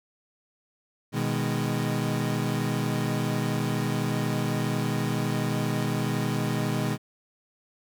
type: chord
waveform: 30% pulse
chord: G# minor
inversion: first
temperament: equal with one note detuned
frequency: 123.47 / 155.56 / 205.5 Hz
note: B2 / D#3 / G#3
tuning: 0 / 0 / -18 cents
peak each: -26 / -27 / -28 dBFS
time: 1.12-6.98 s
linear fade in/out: 50 ms
effects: none